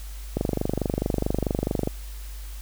click train, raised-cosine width 2 ms, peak -10 dBFS, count 38, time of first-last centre 0.37-1.874 s, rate 24.6 Hz, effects added 50 Hz sine -34 dBFS peak until 2.61 s + white hiss -47 dBFS RMS until 2.61 s

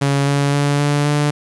sawtooth tone with pitch steps, 140 / 141.71 / 143.44 / 145.19 / 146.96 Hz, C#3 / C#3 / D3 / D3 / D3, +18 / +39 / -40 / -19 / +2 cents, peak -10 dBFS, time 0.01-1.31 s, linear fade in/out 10 ms, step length 260 ms, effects resampled to 24000 Hz + 8-bit

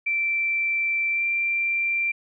sine tone with pitch glide, 2341 to 2361 Hz, D7 to D7, -6 to +9 cents, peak -21 dBFS, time 0.06-2.12 s, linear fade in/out 10 ms, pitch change +15 cents, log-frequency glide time 1.11-1.24 s, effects none

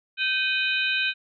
sine tone cluster, 1550 / 2488 / 3049 / 3726 / 3981 Hz, G6 / D#7 / G7 / A#7 / B7, -20 / -1 / -49 / -2 / +13 cents, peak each -27 / -25 / -30 / -32 / -34 dBFS, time 0.17-1.14 s, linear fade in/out 50 ms, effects none

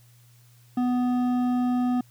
sine tone with hard clipping, 248 Hz, B3, 7 cents sharp, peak -23 dBFS, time 0.77-2.01 s, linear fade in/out 5 ms, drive 9 dB, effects added 120 Hz sine -53 dBFS peak until 2.1 s + white hiss -61 dBFS RMS until 2.1 s

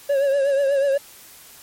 triangle tone with vibrato, 554.4 Hz, C#5, in tune, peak -14 dBFS, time 0.09-0.98 s, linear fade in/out 10 ms, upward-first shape triangle, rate 8.2 Hz, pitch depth 68 cents each way, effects white hiss -45 dBFS RMS until 1.62 s + MP3 64 kbps

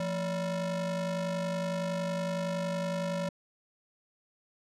square ring-modulated tone, 198.2 Hz, G3, 19 cents sharp, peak -28 dBFS, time 0-3.29 s, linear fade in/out 2 ms, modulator 371 Hz, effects low-pass 8000 Hz 12 dB/octave

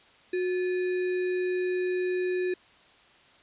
sine tone with sample-and-hold, 364.2 Hz, F#4, 27 cents flat, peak -25 dBFS, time 0.33-2.54 s, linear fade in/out 5 ms, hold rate 2100 Hz, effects white hiss -57 dBFS RMS until 3.42 s + resampled to 8000 Hz

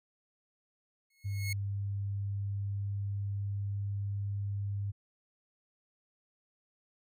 sawtooth tone with exponential growth, 2175 Hz, C#7, 33 cents flat, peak -30 dBFS, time 1.1-1.53 s, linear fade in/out 5 ms, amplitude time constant 93 ms
sine tone with pitch glide, 99.8 to 100.49 Hz, G2 to G2, +32 to +43 cents, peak -32 dBFS, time 1.24-4.92 s, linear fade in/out 20 ms, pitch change +11 cents, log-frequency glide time 1.61-4.2 s
effects none

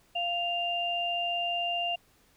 sine tone pair together, 696.8 / 2794 Hz, F5 / F7, -4 / 0 cents, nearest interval 2 octaves, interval 2404 cents, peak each -31 / -30 dBFS, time 0.15-1.96 s, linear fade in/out 10 ms, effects pink hiss -64 dBFS RMS until 2.36 s

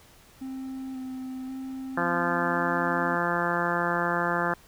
triangle tone with vibrato, 261.6 Hz, C4, in tune, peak -31 dBFS, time 0.41-3.16 s, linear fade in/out 10 ms, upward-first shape square, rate 0.93 Hz, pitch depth 15 cents each way
harmonic tone, 173 Hz, F3, 16 cents flat, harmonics 1 / 2 / 3 / 4 / 5 / 6 / 7 / 8 / 9 / 10, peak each -33 / -33 / -33 / -33 / -33 / -33 / -33 / -33 / -33 / -33 dBFS, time 1.97-4.54 s, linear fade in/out 5 ms
effects pink hiss -55 dBFS RMS until 4.67 s

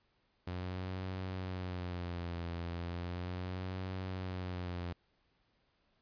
sawtooth tone with vibrato, 89.4 Hz, F2, 41 cents sharp, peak -34 dBFS, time 0.47-4.93 s, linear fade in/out 5 ms, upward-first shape sine, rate 0.36 Hz, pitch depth 80 cents each way, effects pink hiss -75 dBFS RMS until 6.01 s + resampled to 11025 Hz

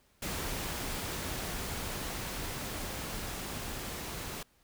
pink noise with level ramp, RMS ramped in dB -36 to -40 dBFS, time 0.22-4.43 s, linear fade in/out 5 ms, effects pink hiss -68 dBFS RMS until 4.63 s

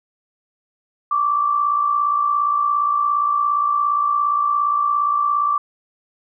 sine tone pair together, 1111.7 / 1169 Hz, C#6 / D6, +5 / -8 cents, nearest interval minor second, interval 87 cents, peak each -24 / -16 dBFS, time 1.11-5.58 s, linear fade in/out 5 ms, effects none

